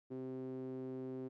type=tone with band-pass filter; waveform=sawtooth; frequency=130 Hz; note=C3; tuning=11 cents flat; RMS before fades=-44 dBFS; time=0.1-1.29 s; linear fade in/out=20 ms; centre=330 Hz; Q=8.5; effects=none